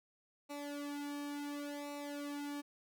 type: tone with flanger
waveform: sawtooth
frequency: 288.7 Hz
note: D4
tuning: 30 cents flat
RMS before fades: -43 dBFS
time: 0.49-2.62 s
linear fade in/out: 20 ms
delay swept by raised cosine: 0.61 to 2.01 ms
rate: 0.7 Hz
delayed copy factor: -0.9
effects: none